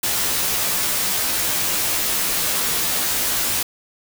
white noise with comb filter, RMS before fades -21 dBFS, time 0.03-3.63 s, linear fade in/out 5 ms, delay 14 ms, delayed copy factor -0.85, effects none

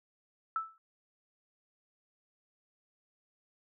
sine tone with exponential decay, 1317 Hz, E6, 2 cents flat, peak -27 dBFS, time 0.56-0.78 s, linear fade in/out 1 ms, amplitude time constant 46 ms, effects none

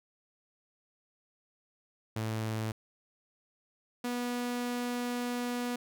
sawtooth tone pair in turn, 110.2 / 243.8 Hz, A2 / B3, +3 / -22 cents, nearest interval octave + major second, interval 1375 cents, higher second, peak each -28 dBFS, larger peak neither, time 2.16-2.72 / 4.04-5.76 s, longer second, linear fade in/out 5 ms, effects none

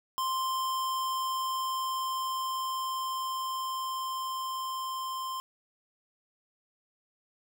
square tone with level ramp, 1046.5 Hz, C6, in tune, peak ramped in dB -29 to -34 dBFS, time 0.18-5.4 s, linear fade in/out 0 ms, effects none

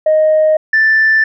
sine tone pair in turn, 622.3 / 1765.7 Hz, D#5 / A6, 0 / +6 cents, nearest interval octave + tritone, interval 1806 cents, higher second, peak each -6 dBFS, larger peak neither, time 0.06-0.57 / 0.73-1.24 s, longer neither, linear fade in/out 5 ms, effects tanh soft clip ceiling -4 dBFS

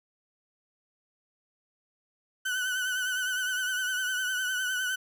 35% pulse tone with vibrato, 1501 Hz, F#6, 24 cents sharp, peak -26 dBFS, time 2.45-4.96 s, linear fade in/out 10 ms, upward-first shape triangle, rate 9.8 Hz, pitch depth 57 cents each way, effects none

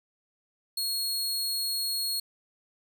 sawtooth tone, 4310 Hz, C#8, 49 cents flat, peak -25 dBFS, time 0.77-2.2 s, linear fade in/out 5 ms, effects none

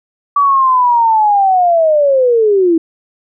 sine linear sweep, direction down, 1152 to 318.9 Hz, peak -7 dBFS, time 0.36-2.78 s, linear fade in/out 5 ms, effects none

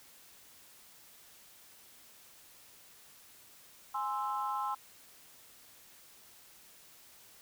sine chord, Ab augmented, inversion none, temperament equal, 830.6 / 1046.5 / 1318.5 Hz, Ab5 / C6 / E6, 0 / 0 / 0 cents, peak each -36 / -35 / -38 dBFS, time 3.94-4.75 s, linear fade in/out 10 ms, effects tanh soft clip ceiling -24 dBFS + white hiss -58 dBFS RMS until 7.41 s

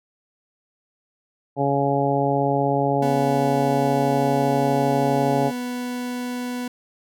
harmonic tone, 139.7 Hz, C#3, 14 cents sharp, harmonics 1 / 2 / 3 / 4 / 5 / 6, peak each -25 / -25 / -25 / -25 / -25 / -25 dBFS, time 1.56-5.52 s, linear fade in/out 50 ms
40% pulse tone, 246.9 Hz, B3, in tune, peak -25 dBFS, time 3.02-6.68 s, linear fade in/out 5 ms
effects none

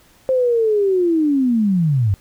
sine linear sweep, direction down, 528 to 92.5 Hz, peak -13 dBFS, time 0.29-2.14 s, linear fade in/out 0 ms, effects pink hiss -52 dBFS RMS until 2.2 s

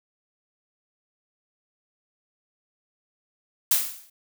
blue noise with exponential decay, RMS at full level -17 dBFS, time 3.71-4.1 s, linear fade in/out 5 ms, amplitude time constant 84 ms, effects none

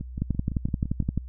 two click trains, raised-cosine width 5 ms, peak -12 / -20 dBFS, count 12 / 7, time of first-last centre 0.22-1.177 / 0.01-1.025 s, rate 11.5 / 5.91 Hz, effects added 62 Hz sine -36 dBFS peak until 1.28 s

